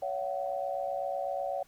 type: tone cluster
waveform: sine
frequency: 561 / 684 / 752 Hz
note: C#5 / F5 / F#5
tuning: +21 / -36 / +28 cents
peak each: -34 / -37 / -35 dBFS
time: 0.02-1.63 s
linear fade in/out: 5 ms
effects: pink hiss -63 dBFS RMS until 1.67 s + Opus 48 kbps